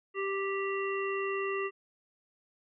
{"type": "harmonic tone", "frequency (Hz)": 392, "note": "G4", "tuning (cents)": 0, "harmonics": [1, 3, 5, 7], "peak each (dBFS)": [-32, -37, -39, -40], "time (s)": [0.14, 1.71], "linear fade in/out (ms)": 50, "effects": []}